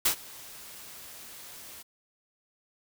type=noise with ADSR envelope; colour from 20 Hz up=white; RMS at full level=-22 dBFS; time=0.05-1.83 s; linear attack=8 ms; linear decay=92 ms; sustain=-24 dB; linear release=15 ms; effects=none